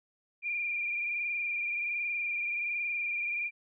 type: tone with frequency modulation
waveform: sine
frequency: 2398 Hz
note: D7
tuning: 36 cents sharp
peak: -30 dBFS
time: 0.42-3.51 s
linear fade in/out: 50 ms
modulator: 21.3 Hz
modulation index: 2.6
effects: none